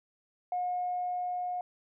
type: tone with level ramp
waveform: sine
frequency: 720 Hz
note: F#5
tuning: 47 cents flat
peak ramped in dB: -28 to -31 dBFS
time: 0.52-1.61 s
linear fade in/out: 2 ms
effects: tanh soft clip ceiling -24 dBFS